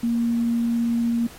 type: tone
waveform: sine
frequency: 233.9 Hz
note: A#3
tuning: 6 cents sharp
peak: -19 dBFS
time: 0.03-1.27 s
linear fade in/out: 5 ms
effects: pink hiss -45 dBFS RMS until 1.38 s + AAC 48 kbps